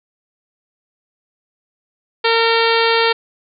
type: harmonic tone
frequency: 457.4 Hz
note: A#4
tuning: 33 cents flat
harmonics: 1 / 2 / 3 / 4 / 5 / 6 / 7 / 8 / 9 / 10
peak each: -16 / -19 / -21 / -22 / -23 / -24 / -24 / -25 / -26 / -26 dBFS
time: 2.24-3.13 s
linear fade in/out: 10 ms
effects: none